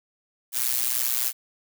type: noise with amplitude modulation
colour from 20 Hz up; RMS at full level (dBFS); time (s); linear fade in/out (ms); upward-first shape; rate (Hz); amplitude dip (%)
blue; -21; 0.52-1.33; 50; sine; 123; 100
effects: none